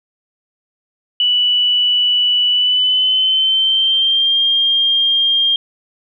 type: tone with pitch glide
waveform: sine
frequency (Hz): 2960 to 3209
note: F#7 to G7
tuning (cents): 0 to +40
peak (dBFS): -11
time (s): 1.2-5.56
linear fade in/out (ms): 2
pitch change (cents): +140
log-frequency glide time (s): 2.5-4.4
effects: none